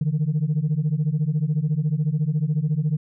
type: beating tone pair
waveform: sine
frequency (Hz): 145.5 / 159.5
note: D3 / D#3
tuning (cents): -16 / +43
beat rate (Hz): 14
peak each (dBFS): -21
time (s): 0.01-2.97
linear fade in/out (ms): 5
effects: tanh soft clip ceiling -15 dBFS